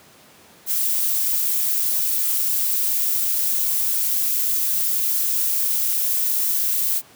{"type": "noise with amplitude modulation", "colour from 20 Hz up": "violet", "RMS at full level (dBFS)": -19, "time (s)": [0.66, 7.02], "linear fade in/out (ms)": 50, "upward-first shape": "sine", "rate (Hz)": 230, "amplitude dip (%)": 40, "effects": ["pink hiss -49 dBFS RMS until 7.15 s", "high-pass 150 Hz 12 dB/octave"]}